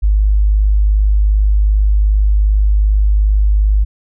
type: tone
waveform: sine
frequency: 51.3 Hz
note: G#1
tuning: 21 cents flat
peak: -8 dBFS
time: 0.02-3.85 s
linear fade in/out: 20 ms
effects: none